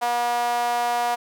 sawtooth tone with high-pass filter, 240 Hz, B3, 49 cents flat, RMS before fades -23 dBFS, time 0.01-1.16 s, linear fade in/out 20 ms, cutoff 790 Hz, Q 6.2, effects none

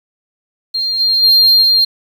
sine tone with level steps, 4198 Hz, C8, 5 cents sharp, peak -14 / -9 / -3 / -6 dBFS, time 0.74-1.85 s, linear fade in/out 10 ms, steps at 0.99 / 1.22 / 1.61 s, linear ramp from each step 20 ms, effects tanh soft clip ceiling -5 dBFS + 7-bit

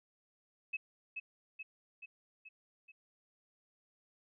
sine tone with echo, 2584 Hz, E7, 35 cents flat, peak -34 dBFS, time 0.73-0.77 s, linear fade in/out 10 ms, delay 430 ms, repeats 5, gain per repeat -4 dB, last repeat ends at 2.92 s, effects none

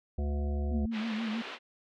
harmonic tone, 72.1 Hz, D2, 31 cents flat, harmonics 1 / 3 / 5 / 7 / 9 / 10, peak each -29 / -39 / -43 / -46 / -48 / -49 dBFS, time 0.18-0.86 s, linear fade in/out 5 ms
sine tone with vibrato, 221.7 Hz, A3, 13 cents sharp, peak -31 dBFS, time 0.71-1.42 s, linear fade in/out 10 ms, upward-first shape sine, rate 6.3 Hz, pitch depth 70 cents each way
white band-pass noise, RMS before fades -42 dBFS, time 0.91-1.59 s, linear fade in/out 50 ms, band 270 to 3300 Hz, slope 24 dB/octave
effects none

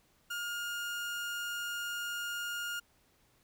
30% pulse tone, 1418 Hz, F6, 26 cents sharp, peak -33 dBFS, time 0.3-2.8 s, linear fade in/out 10 ms, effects pink hiss -69 dBFS RMS until 3.43 s

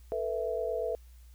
sine chord, A suspended second, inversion none, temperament equal with one note detuned, 445.4 / 493.9 / 659.3 Hz, A4 / B4 / E5, +21 / 0 / 0 cents, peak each -34 dBFS, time 0.12-0.95 s, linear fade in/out 0 ms, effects added 60 Hz sine -50 dBFS peak until 1.34 s + white hiss -66 dBFS RMS until 1.34 s

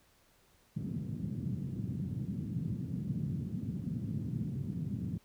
white band-pass noise, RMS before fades -37 dBFS, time 0.76-5.18 s, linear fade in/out 10 ms, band 100 to 200 Hz, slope 24 dB/octave, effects pink hiss -67 dBFS RMS until 5.24 s

